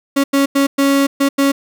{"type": "tone bursts at uneven times", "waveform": "35% pulse", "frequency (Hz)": 277.2, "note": "C#4", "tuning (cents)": 0, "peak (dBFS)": -9, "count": 6, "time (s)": [[0.16, 0.24], [0.33, 0.46], [0.55, 0.67], [0.78, 1.07], [1.2, 1.29], [1.38, 1.52]], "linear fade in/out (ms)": 10, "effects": []}